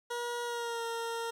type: tone with pitch glide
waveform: 20% pulse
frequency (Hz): 478.7 to 461.6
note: A#4 to A#4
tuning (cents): +46 to -17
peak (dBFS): -29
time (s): 0.1-1.31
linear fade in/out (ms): 10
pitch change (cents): -63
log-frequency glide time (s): 0.44-0.84
effects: low-pass 12000 Hz 12 dB/octave + 10-bit